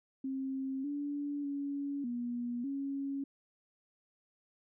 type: tone with pitch steps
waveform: sine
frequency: 266.9 / 288 / 282.2 / 240.9 / 276.4 Hz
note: C4 / D4 / C#4 / B3 / C#4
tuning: +35 / -34 / +31 / -43 / -5 cents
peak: -34 dBFS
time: 0.24-3.24 s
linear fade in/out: 5 ms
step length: 600 ms
effects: none